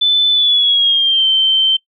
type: tone with pitch glide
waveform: sine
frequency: 3511 to 3110 Hz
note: A7 to G7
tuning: -4 to -14 cents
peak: -9 dBFS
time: 0.01-1.77 s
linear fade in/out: 10 ms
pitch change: -210 cents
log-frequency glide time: 0.31-1.26 s
effects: noise-tail reverb RT60 0.1 s tail -21 dB re dry